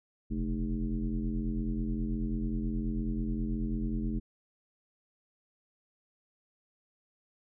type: tone with frequency modulation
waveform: sine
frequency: 133.2 Hz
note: C3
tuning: 31 cents sharp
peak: -29 dBFS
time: 0.3-4.2 s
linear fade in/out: 20 ms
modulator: 85.7 Hz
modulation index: 1.9
effects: none